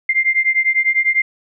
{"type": "beating tone pair", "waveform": "sine", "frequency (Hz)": [2093, 2103], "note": ["C7", "C7"], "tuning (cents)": [0, 8], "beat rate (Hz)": 10, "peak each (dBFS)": -16, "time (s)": [0.09, 1.22], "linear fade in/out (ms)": 5, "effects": []}